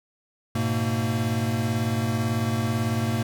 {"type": "tone cluster", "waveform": "square", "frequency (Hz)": [104, 122.1, 228.9], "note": ["G#2", "B2", "A#3"], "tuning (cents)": [3, -19, -31], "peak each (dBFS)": -28, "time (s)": [0.55, 3.23], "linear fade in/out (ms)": 5, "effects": []}